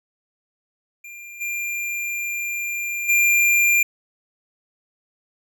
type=tone with level steps; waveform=square; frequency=2391 Hz; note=D7; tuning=30 cents sharp; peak=-37 / -25 / -15 dBFS; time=1.04-3.83 s; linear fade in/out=5 ms; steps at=1.4 / 3.08 s; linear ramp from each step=20 ms; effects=none